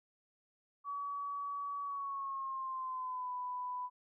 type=tone with pitch glide; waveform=sine; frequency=1136 to 994.7 Hz; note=C#6 to B5; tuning=+42 to +12 cents; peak=-37 dBFS; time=0.84-3.9 s; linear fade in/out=50 ms; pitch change=-230 cents; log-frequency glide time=1.83-3.32 s; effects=none